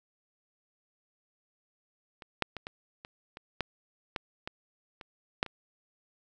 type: clicks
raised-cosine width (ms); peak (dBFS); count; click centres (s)
0.3; -29 / -10 / -22 / -22 / -27 / -27 / -14 / -16 / -20 / -28 / -10 / -26; 12; 2.222 / 2.423 / 2.567 / 2.669 / 3.049 / 3.371 / 3.607 / 4.162 / 4.475 / 5.012 / 5.429 / 5.463
effects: none